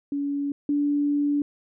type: tone pair in turn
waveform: sine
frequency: 283.8 / 289.3 Hz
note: C#4 / D4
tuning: +41 / -26 cents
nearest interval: unison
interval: 33 cents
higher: second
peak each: -24 / -20 dBFS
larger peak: second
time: 0.12-0.52 / 0.69-1.42 s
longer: second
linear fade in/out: 2 ms
effects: none